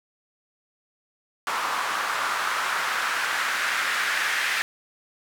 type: noise with band-pass filter sweep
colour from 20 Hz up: white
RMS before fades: -26 dBFS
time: 1.47-4.62 s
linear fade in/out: 0 ms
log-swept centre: 1100 to 1800 Hz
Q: 2.3
effects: none